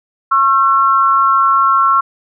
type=tone pair together; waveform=sine; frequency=1089 / 1351.3 Hz; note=C#6 / E6; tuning=-31 / +43 cents; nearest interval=major third; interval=374 cents; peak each=-11 dBFS; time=0.31-2.01 s; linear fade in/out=10 ms; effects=none